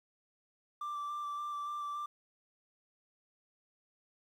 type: tone with vibrato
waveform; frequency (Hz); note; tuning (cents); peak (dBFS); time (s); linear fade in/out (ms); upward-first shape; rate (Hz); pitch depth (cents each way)
triangle; 1174.7; D6; 0; -34; 0.81-2.06; 5; square; 3.5; 11
effects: tanh soft clip ceiling -30 dBFS + 11-bit